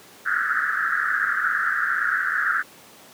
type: band-pass noise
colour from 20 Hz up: pink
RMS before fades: -23 dBFS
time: 0.25-2.63 s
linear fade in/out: 20 ms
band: 1300 to 1800 Hz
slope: 96 dB/octave
effects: pink hiss -47 dBFS RMS until 3.13 s + high-pass 200 Hz 12 dB/octave